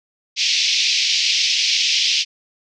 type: band-pass noise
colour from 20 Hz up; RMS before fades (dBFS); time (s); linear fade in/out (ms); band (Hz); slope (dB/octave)
white; -18; 0.36-2.25; 50; 2300 to 5700; 48
effects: none